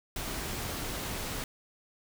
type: noise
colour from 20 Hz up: pink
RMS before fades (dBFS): -36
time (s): 0.16-1.44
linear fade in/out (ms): 2
effects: none